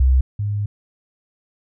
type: tone pair in turn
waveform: sine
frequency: 64.9 / 103.08 Hz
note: C2 / G#2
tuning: -13 / -12 cents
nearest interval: minor sixth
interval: 801 cents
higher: second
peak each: -10 / -19 dBFS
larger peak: first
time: 0-0.21 / 0.39-0.66 s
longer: second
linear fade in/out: 5 ms
effects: tanh soft clip ceiling -6 dBFS